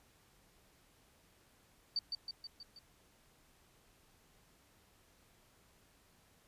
sine tone with echo, 4600 Hz, D8, 37 cents flat, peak -32 dBFS, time 1.96-1.99 s, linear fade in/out 2 ms, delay 160 ms, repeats 5, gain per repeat -4 dB, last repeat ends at 2.79 s, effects pink hiss -68 dBFS RMS until 6.47 s + resampled to 32000 Hz

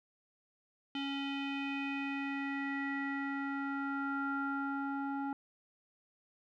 square tone with low-pass filter sweep, 277.2 Hz, C#4, in tune, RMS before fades -37 dBFS, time 0.95-5.33 s, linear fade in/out 2 ms, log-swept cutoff 3100 to 1100 Hz, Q 5.4, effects none

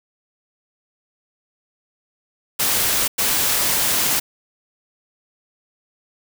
white noise bursts at uneven times, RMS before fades -19 dBFS, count 2, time 2.59-3.08 / 3.18-4.2 s, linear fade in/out 10 ms, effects none

